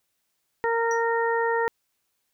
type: harmonic tone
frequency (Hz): 461.6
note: A#4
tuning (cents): -17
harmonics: 1 / 2 / 3 / 4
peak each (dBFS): -24 / -26 / -33 / -29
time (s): 0.64-1.68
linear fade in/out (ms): 0
type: tone with exponential decay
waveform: triangle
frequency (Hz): 5800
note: F#8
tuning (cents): -35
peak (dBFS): -30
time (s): 0.91-1.04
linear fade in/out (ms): 1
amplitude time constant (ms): 27
effects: white hiss -75 dBFS RMS until 2.33 s